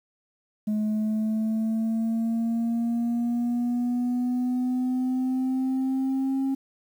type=linear sweep; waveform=sine; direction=up; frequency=211.9 to 270 Hz; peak=-20 dBFS; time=0.67-6.55 s; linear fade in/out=10 ms; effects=tanh soft clip ceiling -22 dBFS + 9-bit